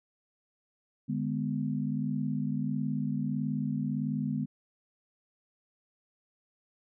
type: chord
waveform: sine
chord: G# diminished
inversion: second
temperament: just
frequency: 149.51 / 207.7 / 249.2 Hz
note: D3 / G#3 / B3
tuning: +31 / 0 / +16 cents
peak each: -33 dBFS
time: 1.08-4.46 s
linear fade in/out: 20 ms
effects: none